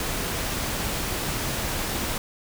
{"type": "noise", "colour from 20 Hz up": "pink", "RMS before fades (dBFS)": -28, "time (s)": [0, 2.18], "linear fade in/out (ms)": 2, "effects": []}